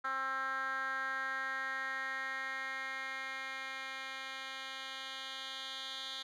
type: tone with band-pass filter sweep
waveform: 10% pulse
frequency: 266.1 Hz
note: C4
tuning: 29 cents sharp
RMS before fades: -40 dBFS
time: 0.04-6.23 s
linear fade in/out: 10 ms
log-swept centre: 1400 to 3400 Hz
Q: 3.9
effects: none